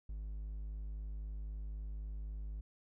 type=tone; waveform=triangle; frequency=51.91 Hz; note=G#1; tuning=in tune; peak=-38 dBFS; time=0.09-2.61 s; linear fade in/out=5 ms; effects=none